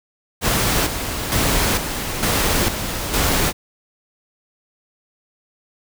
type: noise with tremolo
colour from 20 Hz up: pink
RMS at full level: -18 dBFS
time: 0.41-3.53 s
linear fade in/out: 50 ms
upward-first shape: square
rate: 1.1 Hz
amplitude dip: 55%
effects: none